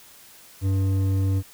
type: tone with hard clipping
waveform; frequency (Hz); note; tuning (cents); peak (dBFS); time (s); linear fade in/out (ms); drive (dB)
sine; 96.3; G2; -30; -21; 0.61-1.43; 50; 8
effects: white hiss -49 dBFS RMS until 1.53 s